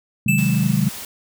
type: chord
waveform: sine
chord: Ab dominant seventh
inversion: first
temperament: equal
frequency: 130.81 / 155.56 / 185 / 207.7 Hz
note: C3 / Eb3 / Gb3 / Ab3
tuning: 0 / 0 / 0 / 0 cents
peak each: -21 dBFS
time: 0.26-0.89 s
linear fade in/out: 5 ms
type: tone with exponential decay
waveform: square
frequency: 2637 Hz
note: E7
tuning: in tune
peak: -17 dBFS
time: 0.28-0.93 s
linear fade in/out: 5 ms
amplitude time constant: 140 ms
type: noise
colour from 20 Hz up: white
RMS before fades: -33 dBFS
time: 0.38-1.05 s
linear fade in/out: 2 ms
effects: none